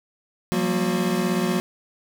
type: tone cluster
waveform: square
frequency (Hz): 175.6 / 191.9 / 233.1 / 362.7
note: F3 / G3 / A#3 / F#4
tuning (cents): +10 / -37 / 0 / -34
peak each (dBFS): -27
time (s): 0.52-1.6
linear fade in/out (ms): 0
effects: none